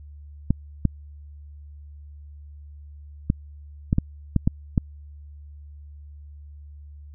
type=clicks; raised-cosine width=5 ms; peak=-6 dBFS; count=8; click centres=0.506 / 0.853 / 3.301 / 3.929 / 3.984 / 4.363 / 4.475 / 4.778 s; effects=added 73 Hz sine -40 dBFS peak until 7.14 s